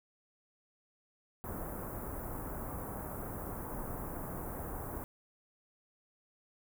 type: band-stop noise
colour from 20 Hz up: pink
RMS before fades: -41 dBFS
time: 1.44-5.04 s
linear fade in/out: 0 ms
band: 1300 to 12000 Hz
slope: 24 dB/octave
effects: none